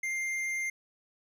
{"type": "tone with tanh clipping", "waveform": "sine", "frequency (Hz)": 2103, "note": "C7", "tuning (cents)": 8, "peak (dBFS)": -32, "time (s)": [0.03, 0.7], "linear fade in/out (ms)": 5, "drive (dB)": 11, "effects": []}